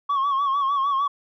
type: tone with vibrato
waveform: sine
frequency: 1108.7 Hz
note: C#6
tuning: in tune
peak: -17 dBFS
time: 0.09-1.08 s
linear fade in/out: 10 ms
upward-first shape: sine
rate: 6.6 Hz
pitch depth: 67 cents each way
effects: tanh soft clip ceiling -18 dBFS